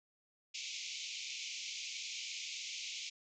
pink band-pass noise, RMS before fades -44 dBFS, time 0.54-3.1 s, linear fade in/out 10 ms, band 2200 to 7100 Hz, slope 96 dB/octave, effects none

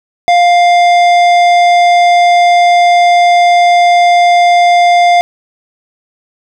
triangle tone with tanh clipping, 701 Hz, F5, 6 cents sharp, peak -6 dBFS, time 0.28-5.21 s, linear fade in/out 0 ms, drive 18 dB, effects none

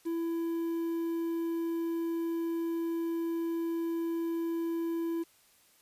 triangle tone with quantisation, 333.3 Hz, E4, 19 cents sharp, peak -28 dBFS, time 0.05-5.24 s, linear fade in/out 20 ms, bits 9, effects white hiss -64 dBFS RMS until 5.81 s + resampled to 32000 Hz

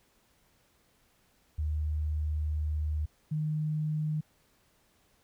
sine tone pair in turn, 76.3 / 153.48 Hz, D#2 / D#3, -33 / -23 cents, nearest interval octave, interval 1210 cents, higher second, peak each -28 dBFS, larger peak neither, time 1.58-3.06 / 3.31-4.21 s, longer first, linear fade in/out 10 ms, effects pink hiss -68 dBFS RMS until 5.23 s

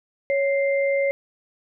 sine tone pair together, 554.4 / 2093 Hz, C#5 / C7, 0 / 0 cents, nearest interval octave + major seventh, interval 2300 cents, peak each -19 / -27 dBFS, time 0.3-1.11 s, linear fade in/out 0 ms, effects none

